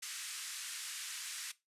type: band-pass noise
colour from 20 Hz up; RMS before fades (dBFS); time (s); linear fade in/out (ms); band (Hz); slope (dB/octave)
white; -44; 0.02-1.52; 10; 1400 to 9800; 24
effects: noise-tail reverb RT60 0.2 s tail -17 dB re dry + resampled to 32000 Hz